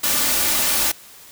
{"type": "noise with comb filter", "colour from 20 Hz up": "white", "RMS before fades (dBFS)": -19, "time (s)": [0.03, 0.92], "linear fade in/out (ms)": 10, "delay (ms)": 3.4, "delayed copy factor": 0.5, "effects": ["white hiss -44 dBFS RMS until 1.31 s"]}